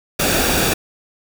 pink noise with comb filter, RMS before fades -17 dBFS, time 0.19-0.74 s, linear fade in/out 10 ms, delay 0.97 ms, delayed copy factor -0.5, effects none

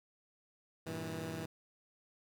15% pulse chord, E diminished, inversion first, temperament equal with one note detuned, 98 / 116.54 / 162.26 Hz, G2 / Bb2 / E3, 0 / 0 / -27 cents, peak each -40 / -40 / -35 dBFS, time 0.86-1.46 s, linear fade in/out 10 ms, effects none

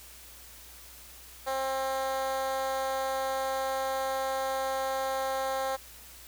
10% pulse tone with high-pass filter, 266.2 Hz, C4, 30 cents sharp, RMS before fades -31 dBFS, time 1.46-5.77 s, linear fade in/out 20 ms, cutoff 620 Hz, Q 5.5, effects added 60 Hz sine -55 dBFS peak until 6.27 s + white hiss -50 dBFS RMS until 6.27 s

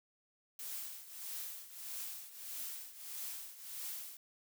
blue noise with tremolo, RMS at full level -42 dBFS, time 0.59-4.17 s, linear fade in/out 2 ms, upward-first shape triangle, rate 1.6 Hz, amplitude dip 80%, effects none

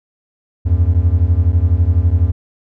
triangle beating tone pair, 79.7 / 91.7 Hz, D#2 / F#2, +42 / -15 cents, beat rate 12 Hz, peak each -11 dBFS, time 0.65-2.32 s, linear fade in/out 20 ms, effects none

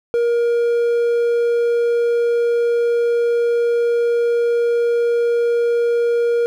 triangle tone, 472.1 Hz, A#4, 22 cents sharp, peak -12 dBFS, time 0.14-6.46 s, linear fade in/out 0 ms, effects 9-bit

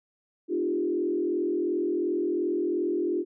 sine tone with frequency modulation, 349.1 Hz, F4, 1 cent flat, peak -24 dBFS, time 0.48-3.25 s, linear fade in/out 50 ms, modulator 42.8 Hz, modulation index 1.2, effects none

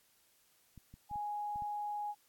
clicks, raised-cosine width 5 ms, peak -40 dBFS, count 6, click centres 0.777 / 0.94 / 1.113 / 1.158 / 1.559 / 1.622 s
sine tone, 830.6 Hz, G#5, in tune, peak -36 dBFS, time 1.09-2.15 s, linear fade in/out 50 ms
effects white hiss -70 dBFS RMS until 2.28 s + AAC 64 kbps

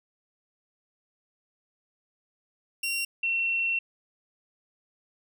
sawtooth / sine tone pair in turn, 2750 / 2715 Hz, F7 / F7, -27 / -50 cents, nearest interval unison, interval 23 cents, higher first, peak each -24 dBFS, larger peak neither, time 2.83-3.05 / 3.23-3.79 s, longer second, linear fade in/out 5 ms, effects none

